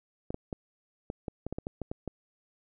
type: clicks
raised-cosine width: 2 ms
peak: -21 dBFS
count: 12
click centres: 0.305 / 0.344 / 0.528 / 1.101 / 1.282 / 1.466 / 1.526 / 1.585 / 1.669 / 1.817 / 1.915 / 2.077 s
effects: none